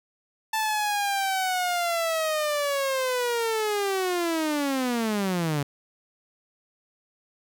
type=linear sweep; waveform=sawtooth; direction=down; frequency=883 to 138.59 Hz; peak=-20 dBFS; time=0.53-5.63 s; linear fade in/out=5 ms; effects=none